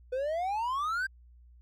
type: exponential sweep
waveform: triangle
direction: up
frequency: 493.7 to 1600 Hz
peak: -27 dBFS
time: 0.12-1.07 s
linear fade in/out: 10 ms
effects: added 60 Hz sine -53 dBFS peak until 1.61 s